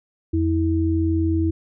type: tone pair together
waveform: sine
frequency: 85.9 / 324.3 Hz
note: F2 / E4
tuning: -28 / -28 cents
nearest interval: octave + major seventh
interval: 2300 cents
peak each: -20 dBFS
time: 0.33-1.51 s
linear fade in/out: 10 ms
effects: none